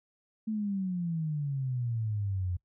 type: exponential sweep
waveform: sine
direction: down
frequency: 222.1 to 87.31 Hz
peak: -29 dBFS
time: 0.47-2.57 s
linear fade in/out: 10 ms
effects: noise-tail reverb RT60 0.1 s tail -22 dB re dry